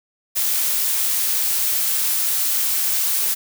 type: noise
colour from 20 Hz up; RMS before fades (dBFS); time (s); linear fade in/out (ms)
blue; -20; 0.35-3.35; 20
effects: none